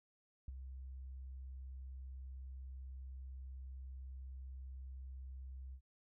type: tone with ADSR envelope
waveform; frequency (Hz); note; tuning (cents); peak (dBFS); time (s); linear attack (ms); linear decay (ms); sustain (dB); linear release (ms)
sine; 65.41; C2; 0; -40; 0.48-5.81; 3; 23; -6; 75
effects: none